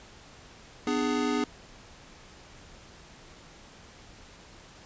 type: chord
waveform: square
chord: G# diminished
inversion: first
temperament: just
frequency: 249.2 / 299 / 415.3 Hz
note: B3 / D4 / G#4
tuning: +16 / +31 / 0 cents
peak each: -30 / -31 / -32 dBFS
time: 0.87-1.44 s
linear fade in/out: 2 ms
effects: pink hiss -51 dBFS RMS until 4.85 s + resampled to 16000 Hz